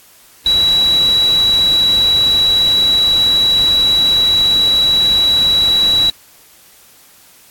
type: tone in noise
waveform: sine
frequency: 3909 Hz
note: B7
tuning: 19 cents flat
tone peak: -9 dBFS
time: 0.46-6.1 s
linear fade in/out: 2 ms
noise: pink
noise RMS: -27 dBFS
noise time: 0.46-6.1 s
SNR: +15 dB
effects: white hiss -45 dBFS RMS until 7.5 s + AAC 64 kbps